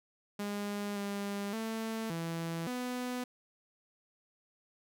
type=tone with pitch steps; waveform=sawtooth; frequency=204.3 / 201.4 / 223.2 / 166 / 248.9 Hz; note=G#3 / G3 / A3 / E3 / B3; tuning=-28 / +47 / +25 / +12 / +14 cents; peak=-31 dBFS; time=0.39-3.24 s; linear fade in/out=5 ms; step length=570 ms; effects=none